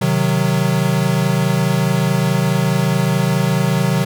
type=chord; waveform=square; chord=C diminished; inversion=none; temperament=equal; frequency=130.81 / 155.56 / 185 Hz; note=C3 / Eb3 / Gb3; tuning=0 / 0 / 0 cents; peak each=-19 dBFS; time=0.01-4.05 s; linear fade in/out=10 ms; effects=none